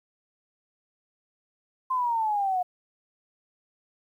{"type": "exponential sweep", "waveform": "sine", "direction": "down", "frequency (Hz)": [1046.5, 716], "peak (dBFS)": -23, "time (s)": [1.9, 2.63], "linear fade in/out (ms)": 10, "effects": ["10-bit"]}